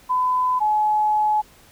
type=tone pair in turn; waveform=sine; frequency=1008 / 850.3 Hz; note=B5 / G#5; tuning=+35 / +41 cents; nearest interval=minor third; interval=294 cents; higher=first; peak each=-17 / -16 dBFS; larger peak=second; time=0.09-0.6 / 0.6-1.42 s; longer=second; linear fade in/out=20 ms; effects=pink hiss -51 dBFS RMS until 1.71 s